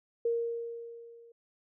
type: tone with level ramp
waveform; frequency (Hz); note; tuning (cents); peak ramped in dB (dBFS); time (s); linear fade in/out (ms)
sine; 466.2; A#4; 0; -25 to -53; 0.25-1.32; 5
effects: none